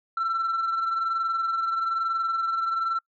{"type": "tone pair together", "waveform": "sine", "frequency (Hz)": [1342, 1363.1], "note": ["E6", "F6"], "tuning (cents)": [31, -42], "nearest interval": "unison", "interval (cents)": 27, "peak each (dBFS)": [-22, -31], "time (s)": [0.17, 2.99], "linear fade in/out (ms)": 5, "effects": ["noise-tail reverb RT60 0.1 s tail -24 dB re dry", "tanh soft clip ceiling -21 dBFS"]}